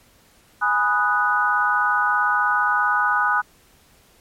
sine chord, G# minor seventh, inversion none, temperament equal, 830.6 / 987.8 / 1244.5 / 1480 Hz, G#5 / B5 / D#6 / F#6, 0 / 0 / 0 / 0 cents, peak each -24 / -25 / -21 / -20 dBFS, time 0.61-3.42 s, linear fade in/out 20 ms, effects pink hiss -55 dBFS RMS until 4.2 s + MP3 64 kbps

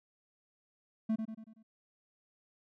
triangle tone with echo, 220.9 Hz, A3, 7 cents sharp, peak -26 dBFS, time 1.09-1.16 s, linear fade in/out 10 ms, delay 94 ms, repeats 5, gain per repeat -6 dB, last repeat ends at 1.63 s, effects none

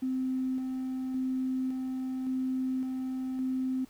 triangle tone with tremolo, 259.4 Hz, C4, 15 cents flat, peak -24 dBFS, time 0.02-3.85 s, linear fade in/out 10 ms, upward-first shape square, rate 0.89 Hz, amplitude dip 40%, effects tanh soft clip ceiling -26 dBFS + pink hiss -60 dBFS RMS until 3.89 s

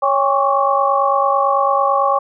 sine tone cluster, 556 / 805 / 1091 / 1140 Hz, C#5 / G5 / C#6 / C#6, +5 / +46 / -28 / +48 cents, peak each -18 dBFS, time 0.02-2.19 s, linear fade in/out 10 ms, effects none

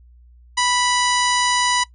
harmonic tone, 985 Hz, B5, 5 cents flat, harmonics 1 / 2 / 3 / 4 / 5 / 6 / 7 / 9, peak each -20 / -23 / -25 / -26 / -27 / -28 / -28 / -30 dBFS, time 0.57-1.84 s, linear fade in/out 10 ms, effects noise-tail reverb RT60 0.1 s tail -19 dB re dry + added 60 Hz sine -45 dBFS peak until 1.94 s

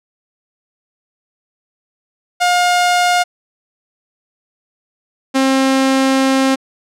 sawtooth tone pair in turn, 712 / 266.7 Hz, F5 / C4, +33 / +33 cents, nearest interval octave + perfect fourth, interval 1700 cents, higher first, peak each -7 dBFS, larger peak neither, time 2.4-3.24 / 5.34-6.56 s, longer second, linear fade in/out 20 ms, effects low-pass 9000 Hz 12 dB/octave

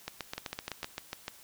two click trains, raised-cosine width 0.2 ms, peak -18 / -18 dBFS, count 7 / 7, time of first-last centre 0.08-0.844 / 0.38-1.281 s, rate 7.85 / 6.66 Hz, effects white hiss -55 dBFS RMS until 1.43 s

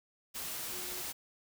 sine tone in noise, 362.8 Hz, F#4, 34 cents flat, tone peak -49 dBFS, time 0.71-1.02 s, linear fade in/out 20 ms, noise white, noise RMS -40 dBFS, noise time 0.34-1.13 s, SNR -12 dB, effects none

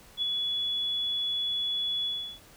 sine tone with ADSR envelope, 3400 Hz, G#7, 40 cents sharp, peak -24 dBFS, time 0.17-2.4 s, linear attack 54 ms, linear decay 6 ms, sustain -3 dB, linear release 350 ms, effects pink hiss -54 dBFS RMS until 2.56 s

